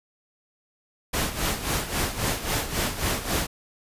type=noise with tremolo; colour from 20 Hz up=pink; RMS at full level=-24 dBFS; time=1.13-3.47 s; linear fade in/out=10 ms; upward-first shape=sine; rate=3.7 Hz; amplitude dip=70%; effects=resampled to 32000 Hz